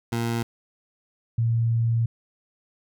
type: tone pair in turn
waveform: 20% pulse / sine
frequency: 116.54 / 115.4 Hz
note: A#2 / A#2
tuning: 0 / -17 cents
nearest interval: unison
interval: 17 cents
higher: first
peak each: -19 dBFS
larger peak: neither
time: 0.12-0.43 / 1.38-2.06 s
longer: second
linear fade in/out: 5 ms
effects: none